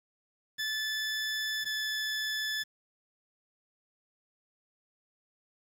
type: tone pair in turn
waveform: 20% pulse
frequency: 1741 / 1733.7 Hz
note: A6 / A6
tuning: -19 / -26 cents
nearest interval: unison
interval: 7 cents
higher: first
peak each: -26 dBFS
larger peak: neither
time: 0.58-1.65 / 1.65-2.64 s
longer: first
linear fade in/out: 20 ms
effects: low-pass 11000 Hz 12 dB/octave + 9-bit